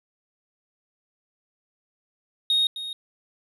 triangle tone with echo, 3729 Hz, A#7, in tune, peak -16 dBFS, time 2.5-2.67 s, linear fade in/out 2 ms, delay 260 ms, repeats 1, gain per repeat -13 dB, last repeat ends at 2.93 s, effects tanh soft clip ceiling -13 dBFS + resampled to 32000 Hz

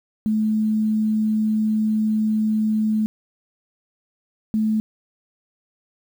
sine tone pair in turn, 216.2 / 217.2 Hz, A3 / A3, -30 / -22 cents, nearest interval unison, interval 8 cents, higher second, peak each -17 dBFS, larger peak neither, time 0.26-3.06 / 4.54-4.8 s, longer first, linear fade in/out 0 ms, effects 8-bit

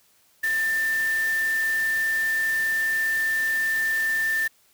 sine tone in noise, 1785 Hz, A6, 24 cents sharp, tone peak -21 dBFS, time 0.43-4.48 s, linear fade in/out 10 ms, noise white, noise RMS -37 dBFS, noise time 0.43-4.48 s, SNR +13 dB, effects white hiss -61 dBFS RMS until 4.73 s

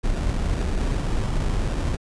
brown noise with sample-and-hold, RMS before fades -23 dBFS, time 0.03-1.97 s, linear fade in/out 20 ms, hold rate 2100 Hz, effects resampled to 22050 Hz

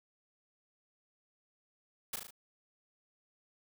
white noise with echo, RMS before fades -37 dBFS, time 2.13-2.16 s, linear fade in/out 5 ms, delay 37 ms, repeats 4, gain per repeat -4 dB, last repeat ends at 2.308 s, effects none

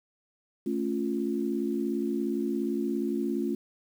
sine chord, A augmented, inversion none, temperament equal, 220 / 277.2 / 349.2 Hz, A3 / C#4 / E#4, 0 / 0 / 0 cents, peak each -31 dBFS, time 0.66-3.55 s, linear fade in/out 5 ms, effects 9-bit

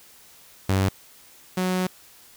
sawtooth tone pair in turn, 96 / 184.02 Hz, G2 / F#3, -36 / -9 cents, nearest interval major seventh, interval 1127 cents, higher second, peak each -15 / -18 dBFS, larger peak first, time 0.69-0.89 / 1.57-1.87 s, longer second, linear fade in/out 5 ms, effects white hiss -51 dBFS RMS until 2.36 s

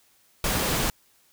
pink noise, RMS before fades -25 dBFS, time 0.44-0.9 s, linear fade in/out 2 ms, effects white hiss -62 dBFS RMS until 1.32 s

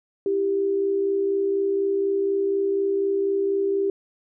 sine tone pair together, 329.6 / 393.7 Hz, E4 / G4, 0 / +8 cents, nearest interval minor third, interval 308 cents, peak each -30 / -20 dBFS, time 0.26-3.9 s, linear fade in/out 2 ms, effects none

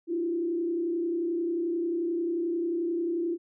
sine tone with frequency modulation, 340 Hz, F4, 46 cents flat, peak -26 dBFS, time 0.07-3.38 s, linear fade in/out 50 ms, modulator 31.3 Hz, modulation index 0.62, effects none

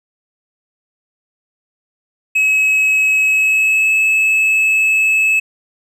triangle tone with pitch glide, 2565 to 2596 Hz, E7 to E7, -48 to -27 cents, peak -9 dBFS, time 2.35-5.4 s, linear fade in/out 10 ms, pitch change +21 cents, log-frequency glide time 3.25-3.95 s, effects none

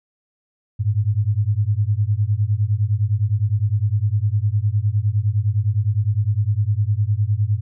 sine beating tone pair, 99.7 / 109.5 Hz, G2 / A2, +30 / -8 cents, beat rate 9.8 Hz, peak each -19 dBFS, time 0.79-7.61 s, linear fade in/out 20 ms, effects none

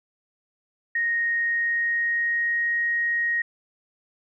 sine tone with pitch glide, 1864.7 to 1877.7 Hz, A#6 to A#6, 0 to +12 cents, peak -21 dBFS, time 0.95-3.42 s, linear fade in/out 5 ms, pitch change +12 cents, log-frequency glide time 1.4-2.78 s, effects none

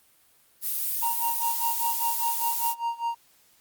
violet noise, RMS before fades -28 dBFS, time 0.61-2.75 s, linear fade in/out 50 ms
triangle tone with tremolo, 932.3 Hz, A#5, in tune, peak -22 dBFS, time 1.02-3.15 s, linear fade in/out 10 ms, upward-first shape sine, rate 5 Hz, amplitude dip 90%
effects white hiss -61 dBFS RMS until 3.6 s + Opus 32 kbps

